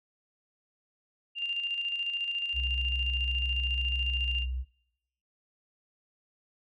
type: tone with tremolo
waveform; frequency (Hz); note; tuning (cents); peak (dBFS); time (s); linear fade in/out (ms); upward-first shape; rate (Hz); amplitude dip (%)
sine; 2794; F7; 0; -28; 1.35-4.46; 50; square; 14; 45
type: tone with pitch glide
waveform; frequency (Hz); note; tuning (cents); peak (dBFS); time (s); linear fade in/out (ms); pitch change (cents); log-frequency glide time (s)
sine; 65 to 63.55; C2 to C2; -11 to -50; -30; 2.53-4.65; 50; -39; 4.11-4.47
effects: noise-tail reverb RT60 0.8 s tail -22 dB re dry